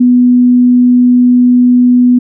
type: tone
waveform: sine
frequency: 246.9 Hz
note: B3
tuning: in tune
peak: -3 dBFS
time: 0-2.19 s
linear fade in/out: 10 ms
effects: none